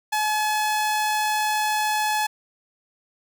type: tone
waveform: sawtooth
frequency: 853 Hz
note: G#5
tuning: 46 cents sharp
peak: -17 dBFS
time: 0.12-2.27 s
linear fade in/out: 10 ms
effects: none